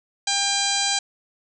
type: harmonic tone with a mistuned harmonic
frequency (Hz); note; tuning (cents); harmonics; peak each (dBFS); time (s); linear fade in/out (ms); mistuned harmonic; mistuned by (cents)
798; G5; +31; 1 / 2 / 3 / 4 / 5 / 6 / 7 / 8 / 9 / 10; -28 / -31 / -31 / -29 / -26 / -28 / -32 / -31 / -30 / -31; 0.27-0.99; 5; 7; +43
effects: none